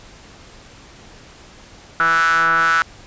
square ring-modulated tone, 82.41 Hz, E2, in tune, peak -11 dBFS, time 2-2.82 s, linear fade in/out 0 ms, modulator 1400 Hz, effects pink hiss -43 dBFS RMS until 3.06 s + resampled to 16000 Hz

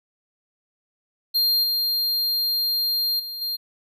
square tone with level steps, 4200 Hz, C8, 6 cents sharp, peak -18 / -21 / -31 / -25 dBFS, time 1.34-3.57 s, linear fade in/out 20 ms, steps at 1.63 / 3.19 / 3.41 s, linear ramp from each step 10 ms, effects none

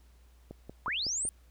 click train, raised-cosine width 2 ms, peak -29 dBFS, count 5, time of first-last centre 0.51-1.252 s, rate 5.39 Hz
sine linear sweep, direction up, 919 to 9397 Hz, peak -30 dBFS, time 0.86-1.29 s, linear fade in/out 0 ms
effects added 60 Hz sine -56 dBFS peak until 1.5 s + pink hiss -68 dBFS RMS until 1.5 s

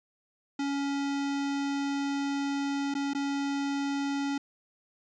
square tone with dropouts, 280.1 Hz, C#4, 18 cents sharp, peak -29 dBFS, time 0.59-4.38 s, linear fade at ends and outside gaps 5 ms, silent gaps 2.941-2.95 / 3.135-3.148 s, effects resampled to 16000 Hz

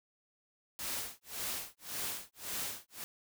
white noise with tremolo, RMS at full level -37 dBFS, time 0.79-3.04 s, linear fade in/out 0 ms, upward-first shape sine, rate 1.8 Hz, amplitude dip 100%, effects none

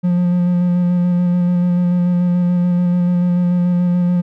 triangle tone with vibrato, 177 Hz, F3, 23 cents sharp, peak -10 dBFS, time 0.03-4.22 s, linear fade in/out 20 ms, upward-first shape square, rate 6.9 Hz, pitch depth 13 cents each way, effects none

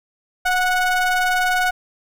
square ring-modulated tone, 370 Hz, F#4, in tune, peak -14 dBFS, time 0.45-1.71 s, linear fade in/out 10 ms, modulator 1100 Hz, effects none

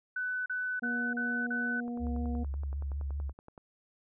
sine tone bursts, 1499 Hz, F#6, 22 cents sharp, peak -31 dBFS, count 5, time 0.16-1.804 s, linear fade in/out 5 ms, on 300 ms, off 36 ms
harmonic tone, 239.6 Hz, A#3, 48 cents sharp, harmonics 1 / 2 / 3, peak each -34 / -45 / -46 dBFS, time 0.82-2.44 s, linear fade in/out 10 ms
click train, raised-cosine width 1 ms, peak -35 dBFS, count 19, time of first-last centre 1.88-3.578 s, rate 10.6 Hz
sine tone with vibrato, 70.3 Hz, C#2, 25 cents sharp, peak -32 dBFS, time 1.99-3.33 s, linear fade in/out 50 ms, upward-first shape triangle, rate 5.2 Hz, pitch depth 59 cents each way
effects none

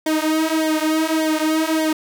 sawtooth tone with flanger, 315 Hz, D#4, 21 cents sharp, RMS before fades -19 dBFS, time 0.06-1.93 s, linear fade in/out 5 ms, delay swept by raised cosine 0.73 to 5.23 ms, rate 1.7 Hz, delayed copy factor -1, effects none

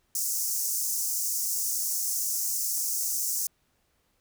pink high-pass noise, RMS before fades -29 dBFS, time 0.15-3.47 s, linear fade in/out 2 ms, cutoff 5600 Hz, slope 48 dB/octave, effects pink hiss -71 dBFS RMS until 4.2 s

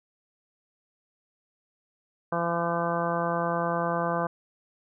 harmonic tone, 170 Hz, F3, 46 cents flat, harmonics 1 / 2 / 3 / 4 / 5 / 6 / 7 / 8 / 9, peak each -32 / -36 / -31 / -31 / -35 / -33 / -33 / -46 / -37 dBFS, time 2.32-4.27 s, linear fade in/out 5 ms, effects none

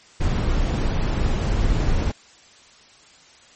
brown noise, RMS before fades -20 dBFS, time 0.2-2.12 s, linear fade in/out 10 ms, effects white hiss -50 dBFS RMS until 3.55 s + MP3 32 kbps

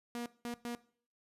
sawtooth tone bursts at uneven times, 238.6 Hz, A#3, 41 cents sharp, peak -34 dBFS, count 3, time 0.15-0.26 / 0.45-0.54 / 0.65-0.75 s, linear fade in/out 0 ms, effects noise-tail reverb RT60 0.5 s tail -19 dB re dry + resampled to 32000 Hz

